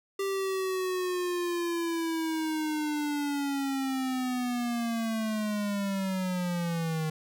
square linear sweep, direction down, 393.9 to 155.56 Hz, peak -29 dBFS, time 0.19-7.1 s, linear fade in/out 5 ms, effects none

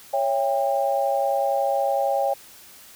sine chord, C# diminished, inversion none, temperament just, 554.4 / 665.2 / 798.3 Hz, C#5 / E5 / G5, 0 / +16 / +31 cents, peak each -23 / -27 / -23 dBFS, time 0.13-2.34 s, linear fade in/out 10 ms, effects white hiss -47 dBFS RMS until 2.95 s

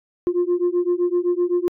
sine beating tone pair, 349.2 / 357 Hz, F4 / F4, 0 / +38 cents, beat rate 7.8 Hz, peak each -19 / -19 dBFS, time 0.27-1.68 s, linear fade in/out 0 ms, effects tanh soft clip ceiling -13 dBFS

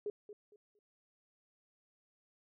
sine tone with echo, 415.3 Hz, G#4, in tune, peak -35 dBFS, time 0.06-0.1 s, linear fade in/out 2 ms, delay 230 ms, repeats 3, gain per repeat -12 dB, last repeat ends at 0.79 s, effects none

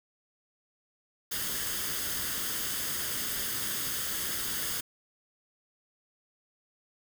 white noise with comb filter, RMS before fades -33 dBFS, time 1.31-4.81 s, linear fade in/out 10 ms, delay 0.61 ms, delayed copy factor +0.55, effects none

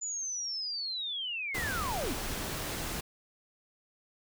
sine linear sweep, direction down, 7040 to 157 Hz, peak -33 dBFS, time 0.01-2.15 s, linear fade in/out 20 ms
pink noise, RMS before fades -36 dBFS, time 1.54-3.01 s, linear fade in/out 10 ms
effects none

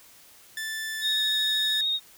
sawtooth tone with pitch glide, 1760 to 1741.8 Hz, A6 to A6, 0 to -18 cents, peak -27 dBFS, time 0.57-1.81 s, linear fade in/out 2 ms, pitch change -18 cents, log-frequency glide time 0.93-1.23 s
sine tone with vibrato, 3729 Hz, A#7, in tune, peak -23 dBFS, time 1.01-2 s, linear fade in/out 50 ms, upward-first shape sine, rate 13 Hz, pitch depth 20 cents each way
effects white hiss -53 dBFS RMS until 2.17 s

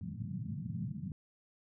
pink band-pass noise, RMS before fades -40 dBFS, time 0.01-1.12 s, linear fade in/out 2 ms, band 100 to 210 Hz, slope 48 dB/octave, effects none

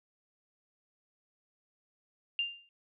sine tone with exponential decay, 2794 Hz, F7, in tune, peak -26 dBFS, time 2.39-2.69 s, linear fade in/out 1 ms, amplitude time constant 64 ms, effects none

